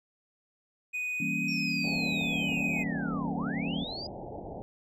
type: tone with pitch glide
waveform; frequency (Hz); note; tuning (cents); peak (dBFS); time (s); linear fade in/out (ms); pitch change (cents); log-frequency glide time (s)
triangle; 2488 to 2507; D#7 to D#7; -1 to +12; -29; 0.93-2.84; 20; +13; 1.17-1.38
type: chord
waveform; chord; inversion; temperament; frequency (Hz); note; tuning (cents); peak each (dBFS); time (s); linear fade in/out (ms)
sine; E diminished seventh; none; equal; 164.81 / 196 / 233.1 / 277.2; E3 / G3 / Bb3 / Db4; 0 / 0 / 0 / 0; -36; 1.2-3.84; 5
type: linear two-way sweep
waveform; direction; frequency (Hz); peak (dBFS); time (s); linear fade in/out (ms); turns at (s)
sine; down then up; 5570 to 695 to 4967; -37; 1.48-4.07; 5; 3.35
type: low-pass noise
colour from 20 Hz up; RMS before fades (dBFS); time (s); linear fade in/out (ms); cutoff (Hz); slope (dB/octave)
white; -41; 1.84-4.62; 0; 850; 96
effects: none